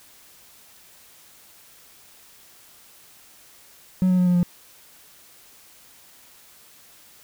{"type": "tone with pitch steps", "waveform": "triangle", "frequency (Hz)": [185, 182.66, 180.36, 178.08, 175.83], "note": ["F#3", "F#3", "F#3", "F3", "F3"], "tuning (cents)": [0, -22, -44, 34, 12], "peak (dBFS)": -13, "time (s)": [4.02, 4.43], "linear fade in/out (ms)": 0, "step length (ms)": 82, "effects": ["tanh soft clip ceiling -9 dBFS", "white hiss -51 dBFS RMS until 7.23 s"]}